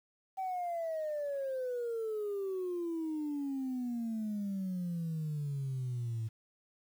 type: exponential sweep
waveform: sine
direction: down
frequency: 771 to 109.8 Hz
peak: -32 dBFS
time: 0.37-6.29 s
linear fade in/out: 20 ms
effects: tanh soft clip ceiling -31 dBFS + 10-bit